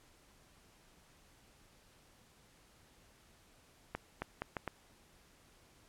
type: accelerating click train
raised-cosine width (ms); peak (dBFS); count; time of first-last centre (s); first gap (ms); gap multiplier
0.5; -22; 5; 3.95-4.677; 270; 0.74
effects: pink hiss -65 dBFS RMS until 5.88 s + low-pass 12000 Hz 12 dB/octave